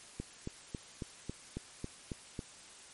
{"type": "click train", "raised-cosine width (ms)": 3, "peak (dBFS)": -25, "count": 9, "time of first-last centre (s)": [0.2, 2.392], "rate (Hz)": 3.65, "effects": ["white hiss -54 dBFS RMS until 2.93 s", "MP3 48 kbps"]}